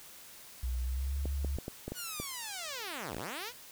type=tone with pitch glide; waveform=sine; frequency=61.7 to 69.66 Hz; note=B1 to C#2; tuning=-1 to +9 cents; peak=-31 dBFS; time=0.63-1.57 s; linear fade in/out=5 ms; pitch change=+210 cents; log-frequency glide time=0.82-1.16 s
type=clicks; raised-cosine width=2 ms; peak=-24 dBFS; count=7; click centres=1.256 / 1.447 / 1.586 / 1.681 / 1.88 / 1.92 / 2.2 s
type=linear two-way sweep; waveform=5% pulse; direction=down then up; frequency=1493 to 40.95 to 523 Hz; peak=-27 dBFS; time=1.94-3.53 s; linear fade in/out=50 ms; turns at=3.16 s
effects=white hiss -52 dBFS RMS until 3.71 s